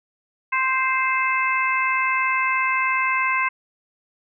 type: harmonic tone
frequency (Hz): 523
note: C5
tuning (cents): -1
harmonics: 2 / 3 / 4 / 5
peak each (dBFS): -22 / -27 / -23 / -26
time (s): 0.52-3.49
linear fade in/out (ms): 10
effects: none